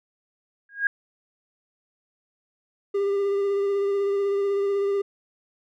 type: tone with exponential growth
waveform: sine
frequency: 1634 Hz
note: G#6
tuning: 29 cents flat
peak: -15 dBFS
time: 0.69-0.87 s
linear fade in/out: 2 ms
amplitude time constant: 39 ms
type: tone with vibrato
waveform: triangle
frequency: 399.2 Hz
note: G4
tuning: 32 cents sharp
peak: -19 dBFS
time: 2.94-5.02 s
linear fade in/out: 10 ms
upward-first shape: sine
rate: 16 Hz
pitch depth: 19 cents each way
effects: none